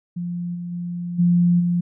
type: tone with level steps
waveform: sine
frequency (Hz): 174.61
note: F3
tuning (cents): 0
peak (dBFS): -24 / -27 / -25 / -13 / -17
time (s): 0.16-1.81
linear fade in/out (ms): 10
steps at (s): 0.54 / 0.71 / 1.18 / 1.59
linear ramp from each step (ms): 20
effects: none